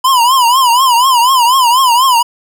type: tone with vibrato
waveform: square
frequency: 1000 Hz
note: B5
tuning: 21 cents sharp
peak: -7 dBFS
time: 0.04-2.23 s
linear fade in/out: 10 ms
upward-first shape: triangle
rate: 4.1 Hz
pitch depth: 160 cents each way
effects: none